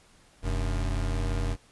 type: tone pair together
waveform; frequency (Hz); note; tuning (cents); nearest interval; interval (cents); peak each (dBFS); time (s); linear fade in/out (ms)
square; 42.87 / 94.1; F1 / F#2; -31 / +30; octave + major second; 1361; -28 / -32; 0.42-1.57; 50
effects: pink hiss -59 dBFS RMS until 1.71 s + resampled to 24000 Hz

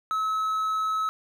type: tone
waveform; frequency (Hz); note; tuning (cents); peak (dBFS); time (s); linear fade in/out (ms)
triangle; 1291; E6; -37; -22; 0.11-1.09; 0
effects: none

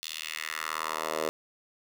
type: tone with high-pass filter sweep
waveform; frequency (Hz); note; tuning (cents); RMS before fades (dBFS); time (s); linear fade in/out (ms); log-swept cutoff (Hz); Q
10% pulse; 78.7; D#2; +20; -34; 0.03-1.29; 0; 3700 to 510; 2
effects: none

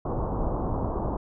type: low-pass noise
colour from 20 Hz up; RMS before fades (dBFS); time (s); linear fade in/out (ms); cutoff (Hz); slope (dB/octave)
pink; -28; 0.05-1.17; 5; 1100; 48
effects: none

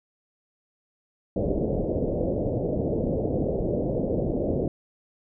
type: low-pass noise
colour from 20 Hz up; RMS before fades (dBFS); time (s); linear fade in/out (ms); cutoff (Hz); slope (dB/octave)
white; -26; 1.36-4.68; 2; 590; 48
effects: none

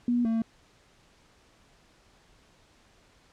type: tone pair in turn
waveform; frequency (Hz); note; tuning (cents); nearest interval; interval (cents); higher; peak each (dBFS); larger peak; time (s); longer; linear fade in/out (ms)
sine / triangle; 241.7 / 225.9; B3 / A3; -37 / +46; minor second; 117; first; -22; neither; 0.08-0.25 / 0.25-0.42; neither; 2
effects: pink hiss -61 dBFS RMS until 3.32 s + low-pass 7000 Hz 12 dB/octave

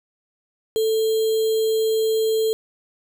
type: tone with sample-and-hold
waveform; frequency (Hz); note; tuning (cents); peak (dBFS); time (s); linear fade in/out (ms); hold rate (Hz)
sine; 441.5; A4; +6; -17; 0.76-2.53; 0; 3675
effects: none

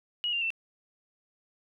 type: tone with pitch steps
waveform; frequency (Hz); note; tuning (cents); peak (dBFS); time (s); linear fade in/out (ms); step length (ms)
sine; 2900 / 2788 / 2681; F#7 / F7 / E7; -35 / -4 / +29; -27; 0.24-0.504; 0; 88
effects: none

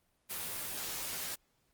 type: noise with comb filter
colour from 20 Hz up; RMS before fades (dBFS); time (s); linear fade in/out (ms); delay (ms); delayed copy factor
white; -39; 0.29-1.36; 20; 14; -0.75
effects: pink hiss -75 dBFS RMS until 1.73 s + Opus 32 kbps

